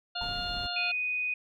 harmonic tone, 707 Hz, F5, 21 cents sharp, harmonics 1 / 2 / 4 / 5 / 6, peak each -38 / -38 / -38 / -41 / -36 dBFS, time 0.15-0.92 s, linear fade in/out 10 ms
brown noise, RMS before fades -41 dBFS, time 0.21-0.67 s, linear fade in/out 5 ms
sine tone with exponential decay, 904 Hz, A5, 47 cents sharp, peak -37 dBFS, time 0.21-0.35 s, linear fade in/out 2 ms, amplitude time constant 29 ms
sine tone, 2489 Hz, D#7, in tune, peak -28 dBFS, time 0.76-1.34 s, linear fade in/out 5 ms
effects none

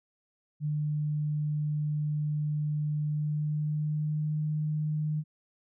sine tone with pitch glide, 150 to 152.71 Hz, D3 to D#3, +37 to -32 cents, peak -27 dBFS, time 0.6-5.24 s, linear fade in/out 50 ms, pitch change +31 cents, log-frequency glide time 3.09-4.4 s, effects none

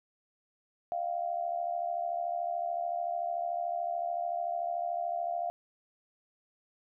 sine tone with amplitude modulation, 693 Hz, F5, 14 cents flat, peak -27 dBFS, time 0.92-5.5 s, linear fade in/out 0 ms, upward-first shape sine, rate 73.6 Hz, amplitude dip 75%, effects none

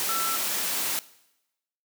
sine tone in noise, 1335 Hz, E6, 22 cents sharp, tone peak -28 dBFS, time 0.09-0.36 s, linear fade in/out 0 ms, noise white, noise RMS -28 dBFS, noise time 0-0.99 s, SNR -3 dB, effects noise-tail reverb RT60 0.9 s tail -19 dB re dry + high-pass 200 Hz 12 dB/octave

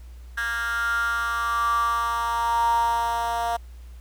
10% pulse tone with high-pass filter sweep, 233.1 Hz, A#3, in tune, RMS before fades -24 dBFS, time 0.37-3.57 s, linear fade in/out 10 ms, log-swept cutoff 1600 to 760 Hz, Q 9.6, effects added 60 Hz sine -39 dBFS peak until 4 s + pink hiss -58 dBFS RMS until 4 s

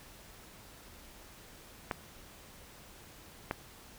clicks, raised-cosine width 0.5 ms, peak -17 dBFS, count 2, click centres 1.912 / 3.511 s, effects pink hiss -54 dBFS RMS until 3.98 s

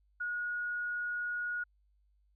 sine tone, 1448 Hz, F#6, 38 cents flat, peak -33 dBFS, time 0.2-1.64 s, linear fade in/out 10 ms, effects added 50 Hz sine -67 dBFS peak until 2.35 s

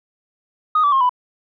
sine tone with pitch steps, 1244.5 / 1154.5 / 1071 / 993.5 Hz, D#6 / D6 / C6 / B5, 0 / -30 / +40 / +10 cents, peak -11 dBFS, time 0.75-1.094 s, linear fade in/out 5 ms, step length 86 ms, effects tanh soft clip ceiling -9 dBFS

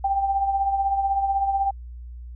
sine tone with tremolo, 787 Hz, G5, 7 cents sharp, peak -17 dBFS, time 0.04-1.71 s, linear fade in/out 5 ms, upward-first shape triangle, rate 16 Hz, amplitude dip 60%, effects added 60 Hz sine -35 dBFS peak until 2.35 s

